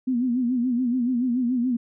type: tone with vibrato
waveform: sine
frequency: 246.9 Hz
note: B3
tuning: in tune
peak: -20 dBFS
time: 0.07-1.77 s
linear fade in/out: 10 ms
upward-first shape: sine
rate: 7 Hz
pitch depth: 94 cents each way
effects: none